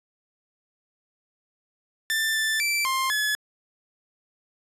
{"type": "tone with pitch steps", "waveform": "sawtooth", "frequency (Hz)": [1776, 1764, 2334, 1056, 1708], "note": ["A6", "A6", "D7", "C6", "G#6"], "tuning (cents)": [16, 4, -11, 16, 48], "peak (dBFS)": -19, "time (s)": [2.1, 3.35], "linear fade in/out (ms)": 0, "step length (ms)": 250, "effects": ["resampled to 32000 Hz"]}